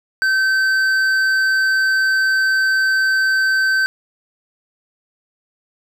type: tone with hard clipping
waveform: triangle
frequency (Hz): 1544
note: G6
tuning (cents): -27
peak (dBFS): -15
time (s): 0.22-3.86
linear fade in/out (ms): 0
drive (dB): 10
effects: none